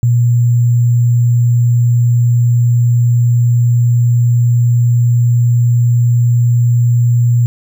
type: tone with sample-and-hold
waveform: sine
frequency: 120 Hz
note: B2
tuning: 49 cents flat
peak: -7 dBFS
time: 0.03-7.46 s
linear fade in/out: 0 ms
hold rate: 7350 Hz
effects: none